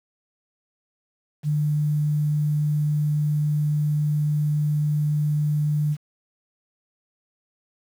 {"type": "tone with quantisation", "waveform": "sine", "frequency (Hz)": 149.4, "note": "D3", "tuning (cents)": 30, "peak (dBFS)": -19, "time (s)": [1.43, 5.97], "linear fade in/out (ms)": 50, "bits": 8, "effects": []}